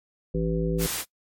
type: harmonic tone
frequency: 55 Hz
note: A1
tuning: in tune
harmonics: 1 / 3 / 5 / 7 / 9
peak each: -29 / -26 / -34 / -30 / -31 dBFS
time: 0.34-0.87 s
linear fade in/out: 10 ms
type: noise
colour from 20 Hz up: white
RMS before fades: -29 dBFS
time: 0.78-1.05 s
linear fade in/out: 50 ms
effects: noise-tail reverb RT60 0.1 s tail -21 dB re dry + MP3 64 kbps